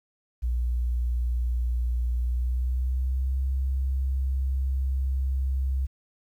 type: tone with pitch glide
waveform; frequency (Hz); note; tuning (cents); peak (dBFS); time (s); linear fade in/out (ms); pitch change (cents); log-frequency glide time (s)
sine; 60.3 to 66.14; B1 to C2; -41 to +19; -23; 0.42-5.87; 20; +160; 2.17-3.42
effects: 10-bit